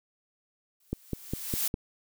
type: noise with exponential growth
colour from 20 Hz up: blue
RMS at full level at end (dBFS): -27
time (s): 0.8-1.68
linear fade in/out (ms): 5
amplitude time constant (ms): 190
type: click train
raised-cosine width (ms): 3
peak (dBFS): -17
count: 5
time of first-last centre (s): 0.93-1.741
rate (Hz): 4.93
effects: none